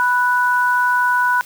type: tone pair together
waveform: sine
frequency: 987.8 / 1480 Hz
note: B5 / F#6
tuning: 0 / 0 cents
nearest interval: perfect fifth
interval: 700 cents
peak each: -16 dBFS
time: 0-1.41 s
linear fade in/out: 0 ms
effects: white hiss -41 dBFS RMS until 1.45 s